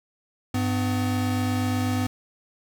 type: tone pair together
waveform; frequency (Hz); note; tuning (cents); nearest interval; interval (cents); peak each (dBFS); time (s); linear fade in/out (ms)
square; 100.13 / 252.3; G2 / B3; +37 / +37; octave + major third; 1600; -26; 0.54-2.07; 5
effects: none